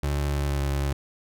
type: tone with pitch glide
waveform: 30% pulse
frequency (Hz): 71.8 to 69.76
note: D2 to C#2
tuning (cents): -39 to +12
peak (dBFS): -21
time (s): 0.03-0.93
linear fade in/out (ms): 5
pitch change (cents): -49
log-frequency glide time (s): 0.32-0.65
effects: none